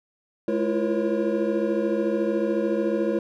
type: tone cluster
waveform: triangle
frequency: 213.1 / 331.6 / 345.4 / 477.5 / 546 Hz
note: G#3 / E4 / F4 / A#4 / C#5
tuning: +45 / +10 / -19 / +42 / -26 cents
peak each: -26 dBFS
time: 0.48-3.19 s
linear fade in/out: 2 ms
effects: none